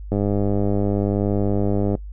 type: click train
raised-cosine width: 2 ms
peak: -9 dBFS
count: 186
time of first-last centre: 0.12-1.952 s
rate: 101 Hz
effects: noise-tail reverb RT60 0.1 s tail -21 dB re dry + added 50 Hz sine -31 dBFS peak until 2.12 s